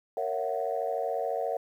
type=chord; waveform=sine; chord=F# dominant seventh; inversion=first; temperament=just; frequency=462.5 / 555 / 666 / 740 Hz; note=A#4 / C#5 / E5 / F#5; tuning=-14 / +2 / +18 / 0 cents; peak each=-33 dBFS; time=0.17-1.57 s; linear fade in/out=2 ms; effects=tanh soft clip ceiling -18 dBFS + 10-bit